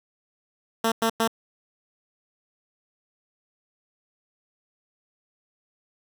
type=tone bursts; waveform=10% pulse; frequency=226.2 Hz; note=A3; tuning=48 cents sharp; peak=-12 dBFS; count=3; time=0.84-1.277 s; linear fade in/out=5 ms; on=79 ms; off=100 ms; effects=none